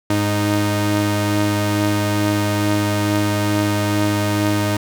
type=tone pair together; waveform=sawtooth; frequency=103.83 / 309.2 Hz; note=G#2 / D#4; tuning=0 / -11 cents; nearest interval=octave + perfect fifth; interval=1889 cents; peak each=-15 dBFS; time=0.1-4.77 s; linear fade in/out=5 ms; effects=none